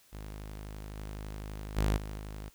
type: tone with level steps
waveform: sawtooth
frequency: 51.91 Hz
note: G#1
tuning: in tune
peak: -37 / -35 / -22 / -34 / -36 dBFS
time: 0.12-2.5 s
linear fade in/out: 20 ms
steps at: 0.96 / 1.76 / 1.96 / 2.18 s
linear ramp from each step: 20 ms
effects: white hiss -63 dBFS RMS until 2.54 s